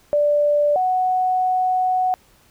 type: tone pair in turn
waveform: sine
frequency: 587.3 / 740 Hz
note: D5 / F#5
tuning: 0 / 0 cents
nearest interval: major third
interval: 400 cents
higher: second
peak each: -14 / -16 dBFS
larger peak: first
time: 0.13-0.76 / 0.76-2.14 s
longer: second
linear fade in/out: 0 ms
effects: pink hiss -55 dBFS RMS until 2.5 s